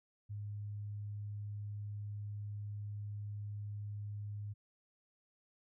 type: tone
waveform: sine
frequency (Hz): 103.4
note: G#2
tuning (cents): -7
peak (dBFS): -40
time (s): 0.29-4.54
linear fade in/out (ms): 20
effects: none